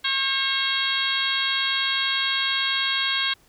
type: harmonic tone with a mistuned harmonic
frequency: 544 Hz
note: C#5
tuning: 33 cents flat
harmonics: 2 / 3 / 4 / 5 / 6 / 7 / 8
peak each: -32 / -28 / -30 / -32 / -26 / -28 / -32 dBFS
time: 0.04-3.34 s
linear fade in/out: 10 ms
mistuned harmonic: 3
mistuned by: -31 cents
effects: pink hiss -58 dBFS RMS until 3.48 s